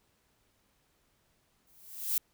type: noise with exponential growth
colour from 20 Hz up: violet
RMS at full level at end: -27 dBFS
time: 1.67-2.18 s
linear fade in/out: 2 ms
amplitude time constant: 110 ms
effects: pink hiss -72 dBFS RMS until 2.33 s